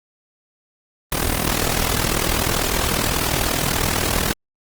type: noise with amplitude modulation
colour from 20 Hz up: pink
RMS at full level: -17 dBFS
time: 1.12-4.33 s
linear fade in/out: 2 ms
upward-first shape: sine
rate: 40.2 Hz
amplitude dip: 75%
effects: Opus 24 kbps